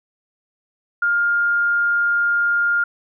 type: tone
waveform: sine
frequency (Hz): 1409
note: F6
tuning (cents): +15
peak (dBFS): -15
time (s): 1.02-2.84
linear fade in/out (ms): 5
effects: none